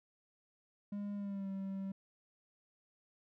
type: tone with pitch glide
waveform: triangle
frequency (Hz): 203.6 to 193.73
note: G#3 to G3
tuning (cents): -34 to -20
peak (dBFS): -36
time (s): 0.92-1.92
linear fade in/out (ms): 5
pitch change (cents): -86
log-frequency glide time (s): 1.15-1.49
effects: none